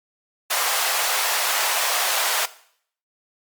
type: high-pass noise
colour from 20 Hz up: pink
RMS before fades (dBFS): -22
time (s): 0.5-2.46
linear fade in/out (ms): 10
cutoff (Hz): 660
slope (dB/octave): 24
effects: noise-tail reverb RT60 0.6 s tail -17 dB re dry + Opus 48 kbps